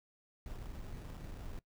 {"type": "noise with sample-and-hold", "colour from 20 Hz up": "brown", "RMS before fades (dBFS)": -45, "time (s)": [0.46, 1.59], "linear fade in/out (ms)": 2, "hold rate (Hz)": 2100, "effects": ["noise-tail reverb RT60 0.1 s tail -20 dB re dry"]}